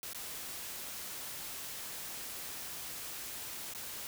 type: noise with dropouts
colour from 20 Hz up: white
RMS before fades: -43 dBFS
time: 0.03-4.07 s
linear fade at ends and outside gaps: 0 ms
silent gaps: 0.132-0.147 / 3.736-3.749 s
effects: none